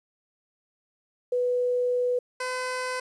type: tone pair in turn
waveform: sine / 15% pulse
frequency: 493.9 / 507.8 Hz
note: B4 / B4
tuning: 0 / +48 cents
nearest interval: unison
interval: 48 cents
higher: second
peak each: -22 dBFS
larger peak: neither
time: 1.32-2.19 / 2.4-3 s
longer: first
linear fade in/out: 5 ms
effects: resampled to 24000 Hz + 10-bit